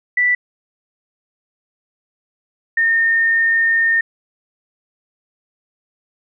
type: tone pair in turn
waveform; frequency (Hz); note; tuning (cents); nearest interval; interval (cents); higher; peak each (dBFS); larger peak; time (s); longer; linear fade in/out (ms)
sine; 1971 / 1826.2; B6 / A#6; -4 / -36; minor second; 132; first; -12; neither; 0.17-0.35 / 2.77-4.01; second; 5
effects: none